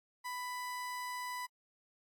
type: tone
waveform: 30% pulse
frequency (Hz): 993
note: B5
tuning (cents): +9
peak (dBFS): -36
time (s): 0.24-1.47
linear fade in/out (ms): 20
effects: AAC 64 kbps